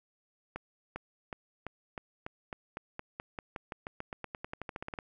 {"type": "accelerating click train", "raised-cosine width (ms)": 0.5, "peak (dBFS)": -23, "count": 27, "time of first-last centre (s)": [0.56, 4.988], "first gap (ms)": 400, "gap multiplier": 0.92, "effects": []}